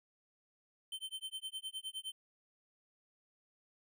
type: tone with tremolo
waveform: square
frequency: 3095 Hz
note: G7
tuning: 23 cents flat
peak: -39 dBFS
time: 0.92-2.12 s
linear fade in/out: 2 ms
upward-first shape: sine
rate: 9.7 Hz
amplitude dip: 100%
effects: none